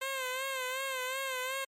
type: tone with vibrato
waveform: 10% pulse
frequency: 523.3 Hz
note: C5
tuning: in tune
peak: -25 dBFS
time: 0.01-1.65 s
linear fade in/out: 10 ms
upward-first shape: sine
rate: 2.7 Hz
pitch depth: 59 cents each way
effects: MP3 64 kbps